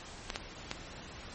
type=clicks; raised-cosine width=0.2 ms; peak=-16 dBFS; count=3; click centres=0.302 / 0.359 / 0.714 s; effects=pink hiss -47 dBFS RMS until 1.34 s + MP3 32 kbps